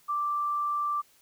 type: tone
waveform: sine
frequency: 1174.7 Hz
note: D6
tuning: in tune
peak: -26 dBFS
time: 0.08-1.02 s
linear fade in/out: 20 ms
effects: white hiss -62 dBFS RMS until 1.21 s